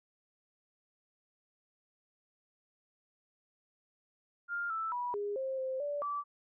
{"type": "tone with pitch steps", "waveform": "sine", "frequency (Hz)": [1402, 1321, 975, 409.5, 530, 523, 580, 1158], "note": ["F6", "E6", "B5", "G#4", "C5", "C5", "D5", "D6"], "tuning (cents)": [6, 3, -23, -24, 22, -1, -22, -25], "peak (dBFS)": -33, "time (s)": [4.48, 6.24], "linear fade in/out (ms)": 50, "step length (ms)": 220, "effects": []}